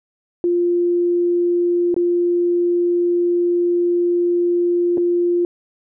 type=tone with dropouts; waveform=sine; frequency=349.2 Hz; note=F4; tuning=in tune; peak=-14 dBFS; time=0.44-5.45 s; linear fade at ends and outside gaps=1 ms; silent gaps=1.943-1.964 / 4.973-4.979 s; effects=none